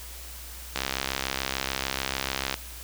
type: click train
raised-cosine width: 0.2 ms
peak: -9 dBFS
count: 120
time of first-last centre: 0.76-2.541 s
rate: 66.8 Hz
effects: added 60 Hz sine -42 dBFS peak until 2.83 s + white hiss -43 dBFS RMS until 2.83 s